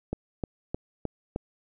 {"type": "click train", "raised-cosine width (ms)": 2, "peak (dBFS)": -16, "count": 5, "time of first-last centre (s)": [0.13, 1.361], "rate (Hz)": 3.25, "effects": []}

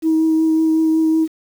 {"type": "tone with vibrato", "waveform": "sine", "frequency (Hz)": 319.1, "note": "D#4", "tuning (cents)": 44, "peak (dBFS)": -11, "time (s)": [0.02, 1.28], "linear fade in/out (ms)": 50, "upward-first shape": "triangle", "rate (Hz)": 5.4, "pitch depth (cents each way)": 14, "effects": ["tanh soft clip ceiling -8 dBFS", "7-bit"]}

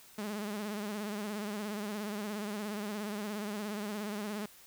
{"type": "tone with vibrato", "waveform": "sawtooth", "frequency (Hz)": 208.4, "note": "G#3", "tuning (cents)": 6, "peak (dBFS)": -32, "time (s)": [0.18, 4.46], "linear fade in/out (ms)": 5, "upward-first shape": "sine", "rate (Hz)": 17, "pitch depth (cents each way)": 69, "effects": ["white hiss -57 dBFS RMS until 4.66 s"]}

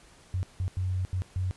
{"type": "tone bursts at uneven times", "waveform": "sine", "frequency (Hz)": 92.5, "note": "F#2", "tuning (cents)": 0, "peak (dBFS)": -26, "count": 5, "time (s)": [[0.34, 0.43], [0.6, 0.68], [0.77, 1.05], [1.13, 1.22], [1.36, 1.51]], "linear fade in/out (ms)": 0, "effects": ["pink hiss -56 dBFS RMS until 1.56 s", "resampled to 24000 Hz"]}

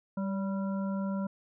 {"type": "harmonic tone with a mistuned harmonic", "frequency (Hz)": 196, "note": "G3", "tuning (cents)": 0, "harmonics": [1, 3, 5, 7], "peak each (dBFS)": [-30, -40, -44, -47], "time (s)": [0.17, 1.27], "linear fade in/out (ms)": 5, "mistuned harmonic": 3, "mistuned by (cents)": -40, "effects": []}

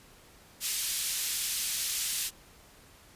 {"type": "band-pass noise", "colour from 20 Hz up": "white", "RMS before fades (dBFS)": -32, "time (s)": [0.6, 2.31], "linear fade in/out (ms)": 50, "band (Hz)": [2700, 12000], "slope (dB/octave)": 12, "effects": ["pink hiss -56 dBFS RMS until 3.15 s", "resampled to 32000 Hz"]}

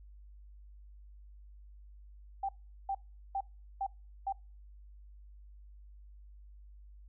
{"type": "tone bursts", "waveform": "sine", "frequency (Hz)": 784, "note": "G5", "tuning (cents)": 0, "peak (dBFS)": -31, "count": 5, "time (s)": [2.43, 4.325], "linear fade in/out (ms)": 5, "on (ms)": 59, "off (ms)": 400, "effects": ["noise-tail reverb RT60 0.3 s tail -24 dB re dry", "added 50 Hz sine -51 dBFS peak until 7.08 s"]}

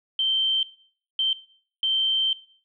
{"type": "tone bursts at uneven times", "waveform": "sine", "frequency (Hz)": 3121, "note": "G7", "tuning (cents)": -8, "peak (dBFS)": -20, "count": 3, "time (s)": [[0.19, 0.63], [1.19, 1.33], [1.83, 2.33]], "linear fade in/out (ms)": 2, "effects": ["noise-tail reverb RT60 0.5 s tail -18 dB re dry"]}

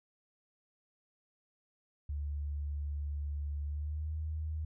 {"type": "tone with pitch glide", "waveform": "sine", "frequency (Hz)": [72.7, 77.92], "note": ["D2", "D#2"], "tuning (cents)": [-17, 3], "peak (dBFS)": -34, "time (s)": [2.09, 4.65], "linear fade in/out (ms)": 5, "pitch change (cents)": 120, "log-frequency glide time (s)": [3.65, 4.13], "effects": []}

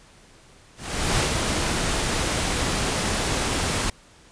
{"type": "noise with ADSR envelope", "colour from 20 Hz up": "pink", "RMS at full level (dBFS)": -21, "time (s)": [0.76, 3.9], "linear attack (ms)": 420, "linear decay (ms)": 120, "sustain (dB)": -3, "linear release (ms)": 4, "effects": ["pink hiss -52 dBFS RMS until 4.31 s", "resampled to 22050 Hz"]}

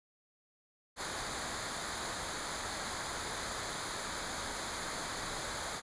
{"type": "noise with comb filter", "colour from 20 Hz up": "pink", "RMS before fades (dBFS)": -39, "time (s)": [0.96, 5.82], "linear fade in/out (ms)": 50, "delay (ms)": 0.36, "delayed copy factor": -0.65, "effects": ["resampled to 22050 Hz"]}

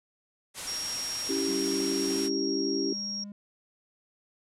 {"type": "low-pass noise", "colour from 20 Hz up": "white", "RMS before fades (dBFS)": -39, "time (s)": [0.54, 2.3], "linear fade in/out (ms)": 50, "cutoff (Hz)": 11000, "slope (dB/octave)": 48}
{"type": "tone", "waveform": "sine", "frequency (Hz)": 5588, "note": "F8", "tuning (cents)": 0, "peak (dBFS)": -32, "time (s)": [0.67, 3.24], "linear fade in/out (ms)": 5}
{"type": "chord", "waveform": "sine", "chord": "C# diminished", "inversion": "none", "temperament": "equal with one note detuned", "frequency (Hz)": [278.9, 329.6, 392], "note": ["C#4", "E4", "G4"], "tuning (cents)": [11, 0, 0], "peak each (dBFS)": [-31, -33, -31], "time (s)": [1.29, 2.93], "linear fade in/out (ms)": 5}
{"type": "tone with pitch glide", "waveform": "triangle", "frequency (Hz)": [196, 203.7], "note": ["G3", "G#3"], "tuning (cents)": [0, -33], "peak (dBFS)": -37, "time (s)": [1.48, 3.32], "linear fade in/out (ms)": 2, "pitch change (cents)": 67, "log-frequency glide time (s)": [2.1, 2.22]}
{"effects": []}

